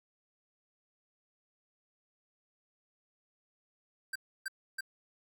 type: tone bursts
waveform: square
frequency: 1568 Hz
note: G6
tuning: in tune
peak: -35 dBFS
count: 3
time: 4.13-4.808 s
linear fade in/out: 5 ms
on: 26 ms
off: 300 ms
effects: 12-bit